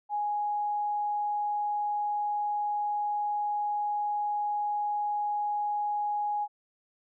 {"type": "tone", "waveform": "sine", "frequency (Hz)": 830.6, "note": "G#5", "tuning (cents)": 0, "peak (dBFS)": -27, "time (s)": [0.09, 6.48], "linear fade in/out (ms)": 50, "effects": []}